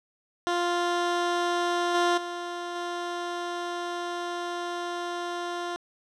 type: tone with level steps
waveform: 15% pulse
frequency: 349.2 Hz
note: F4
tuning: in tune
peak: -18 / -15 / -26 / -24 dBFS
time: 0.47-5.76 s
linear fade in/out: 0 ms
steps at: 1.94 / 2.17 / 2.75 s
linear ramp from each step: 10 ms
effects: low-pass 6000 Hz 12 dB/octave